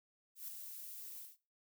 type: noise with ADSR envelope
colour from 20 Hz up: violet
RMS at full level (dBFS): -44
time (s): 0.35-1.37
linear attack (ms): 130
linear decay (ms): 5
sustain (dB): -5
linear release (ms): 180
effects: noise-tail reverb RT60 0.3 s tail -17 dB re dry